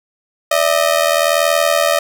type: ring-modulated tone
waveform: sawtooth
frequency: 621 Hz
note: D#5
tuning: 3 cents flat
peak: -5 dBFS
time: 0.51-1.99 s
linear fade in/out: 5 ms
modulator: 40.5 Hz
effects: none